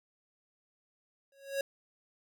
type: tone with exponential growth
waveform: square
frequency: 551 Hz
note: C#5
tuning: 11 cents flat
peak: -28 dBFS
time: 1.32-1.61 s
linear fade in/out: 2 ms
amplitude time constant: 63 ms
effects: none